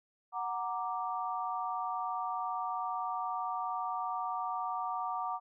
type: chord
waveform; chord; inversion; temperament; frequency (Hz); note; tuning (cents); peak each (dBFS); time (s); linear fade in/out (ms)
sine; Gb augmented; none; equal; 740 / 932.3 / 1174.7; Gb5 / Bb5 / D6; 0 / 0 / 0; -37 / -38 / -37; 0.32-5.4; 50
effects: none